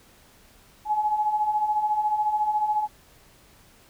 sine beating tone pair, 836 / 850 Hz, G#5 / G#5, +11 / +40 cents, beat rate 14 Hz, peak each -29 / -22 dBFS, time 0.85-2.88 s, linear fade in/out 50 ms, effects pink hiss -55 dBFS RMS until 3.89 s

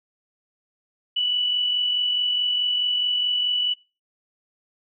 sine tone with amplitude modulation, 2960 Hz, F#7, in tune, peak -18 dBFS, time 1.16-3.74 s, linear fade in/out 10 ms, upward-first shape sine, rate 44.7 Hz, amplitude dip 35%, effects noise-tail reverb RT60 0.3 s tail -22 dB re dry

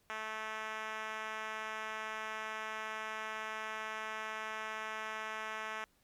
5% pulse tone with band-pass filter, 217.8 Hz, A3, 17 cents flat, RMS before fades -41 dBFS, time 0.1-5.84 s, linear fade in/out 0 ms, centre 1400 Hz, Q 0.75, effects pink hiss -72 dBFS RMS until 6.03 s + MP3 96 kbps

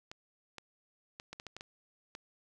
clicks, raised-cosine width 0.2 ms, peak -27 dBFS, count 9, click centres 0.115 / 0.583 / 1.199 / 1.33 / 1.399 / 1.467 / 1.566 / 1.609 / 2.151 s, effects none

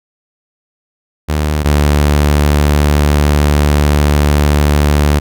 sawtooth tone pair in turn, 75.5 / 73.48 Hz, D2 / D2, +48 / +2 cents, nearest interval unison, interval 46 cents, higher first, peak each -8 / -4 dBFS, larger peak second, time 1.28-1.64 / 1.64-5.2 s, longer second, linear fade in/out 20 ms, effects none

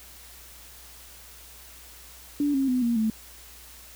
sine tone with pitch steps, 289.7 / 270.3 / 252.2 / 235.3 / 219.6 Hz, D4 / C#4 / B3 / A#3 / A3, -24 / -44 / +36 / +16 / -3 cents, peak -21 dBFS, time 2.4-3.1 s, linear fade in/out 2 ms, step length 140 ms, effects added 60 Hz sine -52 dBFS peak until 3.95 s + white hiss -48 dBFS RMS until 3.95 s

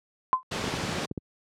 sine tone with exponential decay, 1031 Hz, C6, 26 cents flat, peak -14 dBFS, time 0.33-0.43 s, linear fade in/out 0 ms, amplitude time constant 21 ms
pink noise, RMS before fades -30 dBFS, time 0.51-1.06 s, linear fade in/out 10 ms
clicks, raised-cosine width 3 ms, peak -18 dBFS, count 8, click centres 0.641 / 0.679 / 0.739 / 0.837 / 0.892 / 0.984 / 1.113 / 1.177 s
effects high-pass 100 Hz 12 dB/octave + low-pass 6000 Hz 12 dB/octave

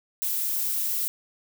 violet noise, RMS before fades -27 dBFS, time 0.22-1.08 s, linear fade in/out 0 ms, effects none

